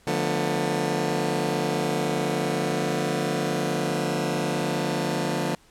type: chord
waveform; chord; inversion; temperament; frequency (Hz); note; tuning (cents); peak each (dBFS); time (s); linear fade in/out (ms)
15% pulse; B half-diminished seventh; first; just; 148.16 / 177.8 / 222.2 / 246.9; D3 / F3 / A3 / B3; +16 / +31 / +17 / 0; -22 / -22 / -25 / -25; 0.07-5.55; 2
effects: pink hiss -57 dBFS RMS until 5.7 s + low-pass 11000 Hz 12 dB/octave